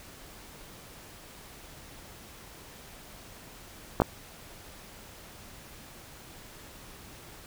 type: clicks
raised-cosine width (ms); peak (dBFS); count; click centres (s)
1; -7; 2; 4.001 / 4.019
effects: pink hiss -49 dBFS RMS until 7.46 s